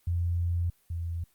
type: tone pair in turn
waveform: sine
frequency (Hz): 86.3 / 84.48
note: F2 / E2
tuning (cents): -20 / +43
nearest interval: unison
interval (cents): 37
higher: first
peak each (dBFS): -25 / -30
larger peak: first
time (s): 0.07-0.7 / 0.9-1.24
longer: first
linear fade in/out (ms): 5
effects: white hiss -67 dBFS RMS until 1.34 s + Opus 32 kbps